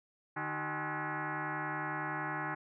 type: tone with frequency modulation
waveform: sine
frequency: 311.1 Hz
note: D#4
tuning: in tune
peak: -34 dBFS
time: 0.36-2.55 s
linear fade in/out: 10 ms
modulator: 231 Hz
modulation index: 7
effects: none